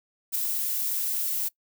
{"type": "noise with ADSR envelope", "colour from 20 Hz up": "violet", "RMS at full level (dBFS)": -24, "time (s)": [0.32, 1.49], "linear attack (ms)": 34, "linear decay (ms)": 4, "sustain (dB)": -4, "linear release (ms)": 16, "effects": ["noise-tail reverb RT60 0.1 s tail -22 dB re dry"]}